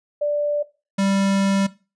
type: tone pair in turn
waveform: sine / square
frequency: 587.3 / 195.99 Hz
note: D5 / G3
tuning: 0 / 0 cents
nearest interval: octave + perfect fifth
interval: 1900 cents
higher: first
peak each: -18 dBFS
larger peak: neither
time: 0.21-0.63 / 0.98-1.67 s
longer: second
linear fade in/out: 10 ms
effects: noise-tail reverb RT60 0.3 s tail -18 dB re dry + resampled to 22050 Hz